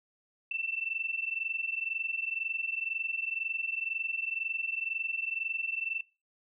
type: tone pair together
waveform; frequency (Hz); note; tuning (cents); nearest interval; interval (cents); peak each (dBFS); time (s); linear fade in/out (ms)
sine; 2662 / 2684; E7 / E7; +16 / +31; unison; 15; -34 / -34; 0.51-6.01; 5
effects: noise-tail reverb RT60 0.3 s tail -22 dB re dry